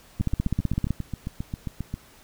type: two click trains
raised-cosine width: 5 ms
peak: -17 / -11 dBFS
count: 14 / 12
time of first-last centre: 0.2-1.94 / 0.21-0.906 s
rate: 7.47 / 15.8 Hz
effects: pink hiss -53 dBFS RMS until 2.23 s